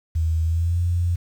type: tone with pitch glide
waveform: sine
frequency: 80.8 to 87.1 Hz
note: E2 to F2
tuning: -34 to -4 cents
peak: -18 dBFS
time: 0.15-1.16 s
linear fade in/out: 10 ms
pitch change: +130 cents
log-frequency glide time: 0.43-0.8 s
effects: 8-bit